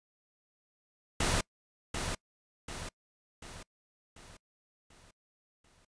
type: noise with echo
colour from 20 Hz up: pink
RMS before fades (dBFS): -29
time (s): 1.2-1.41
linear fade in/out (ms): 5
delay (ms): 740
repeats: 6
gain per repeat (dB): -6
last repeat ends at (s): 5.85
effects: noise-tail reverb RT60 0.1 s tail -25 dB re dry + resampled to 22050 Hz